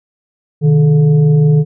sine tone with frequency modulation, 152.9 Hz, D#3, 30 cents flat, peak -6 dBFS, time 0.61-1.65 s, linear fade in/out 50 ms, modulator 280 Hz, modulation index 0.49, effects none

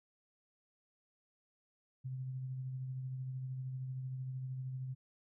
sine tone with tremolo, 130 Hz, C3, 11 cents flat, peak -37 dBFS, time 2.04-4.95 s, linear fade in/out 20 ms, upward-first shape triangle, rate 13 Hz, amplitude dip 35%, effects none

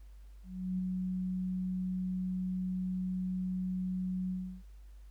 sine tone with ADSR envelope, 184.5 Hz, F#3, 5 cents flat, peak -30 dBFS, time 0.43-4.63 s, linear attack 360 ms, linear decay 5 ms, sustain -2 dB, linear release 330 ms, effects added 50 Hz sine -49 dBFS peak until 5.1 s + pink hiss -71 dBFS RMS until 5.1 s

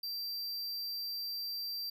square tone, 4700 Hz, D8, 1 cent sharp, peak -37 dBFS, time 0.03-1.9 s, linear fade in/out 5 ms, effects none

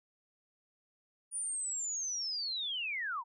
sine linear sweep, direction down, 9570 to 880 Hz, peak -34 dBFS, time 1.31-3.24 s, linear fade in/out 50 ms, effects none

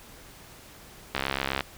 click train, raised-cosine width 0.3 ms, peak -10 dBFS, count 32, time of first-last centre 1.15-1.607 s, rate 67.8 Hz, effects pink hiss -49 dBFS RMS until 1.77 s

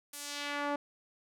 sawtooth tone with band-pass filter sweep, 288.8 Hz, D4, 29 cents flat, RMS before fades -37 dBFS, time 0.13-0.76 s, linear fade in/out 5 ms, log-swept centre 12000 to 740 Hz, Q 1, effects none

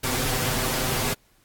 pink noise with comb filter, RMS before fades -25 dBFS, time 0.03-1.14 s, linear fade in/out 10 ms, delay 7.8 ms, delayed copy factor +0.95, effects pink hiss -61 dBFS RMS until 1.44 s + AAC 64 kbps

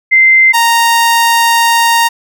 sine / sawtooth tone pair in turn, 2079 / 929 Hz, C7 / A#5, -12 / -6 cents, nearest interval octave + major second, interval 1394 cents, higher first, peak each -3 dBFS, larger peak neither, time 0.11-0.53 / 0.53-2.09 s, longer second, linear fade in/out 20 ms, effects none

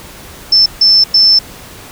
sine tone bursts at uneven times, 5300 Hz, E8, 9 cents sharp, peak -4 dBFS, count 3, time 0.52-0.66 / 0.81-1.04 / 1.14-1.39 s, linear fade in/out 5 ms, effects pink hiss -33 dBFS RMS until 1.91 s

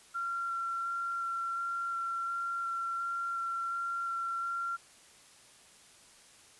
sine tone with vibrato, 1369 Hz, F6, 35 cents flat, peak -32 dBFS, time 0.14-4.77 s, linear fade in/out 20 ms, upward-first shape square, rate 1.4 Hz, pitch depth 8 cents each way, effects white hiss -58 dBFS RMS until 6.59 s + resampled to 24000 Hz

